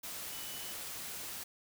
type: tone in noise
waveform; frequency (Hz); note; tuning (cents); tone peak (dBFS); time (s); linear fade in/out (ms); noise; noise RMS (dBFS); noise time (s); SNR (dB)
sine; 2974; F#7; +8; -50; 0.32-0.73; 10; white; -43; 0.03-1.44; -10
effects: none